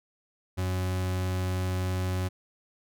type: tone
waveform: 40% pulse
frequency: 92.3 Hz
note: F#2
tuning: 4 cents flat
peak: -26 dBFS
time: 0.57-2.29 s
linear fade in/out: 20 ms
effects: none